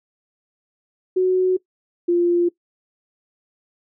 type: tone pair in turn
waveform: sine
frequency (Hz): 370 / 347.7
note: F#4 / F4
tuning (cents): 0 / -8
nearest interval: minor second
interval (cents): 108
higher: first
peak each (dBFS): -14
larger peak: neither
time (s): 1.16-1.57 / 2.08-2.49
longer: neither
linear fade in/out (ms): 10
effects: noise-tail reverb RT60 0.1 s tail -20 dB re dry